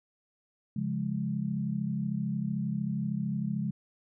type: chord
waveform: sine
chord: Db major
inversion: none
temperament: equal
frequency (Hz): 138.59 / 174.61 / 207.7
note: Db3 / F3 / Ab3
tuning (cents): 0 / 0 / 0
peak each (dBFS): -34 / -34 / -32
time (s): 0.76-3.71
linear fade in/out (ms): 5
effects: none